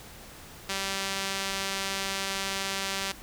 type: tone with band-pass filter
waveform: sawtooth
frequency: 194.6 Hz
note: G3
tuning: 12 cents flat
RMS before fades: -32 dBFS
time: 0.69-3.12 s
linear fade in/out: 5 ms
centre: 4500 Hz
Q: 0.64
effects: pink hiss -47 dBFS RMS until 3.22 s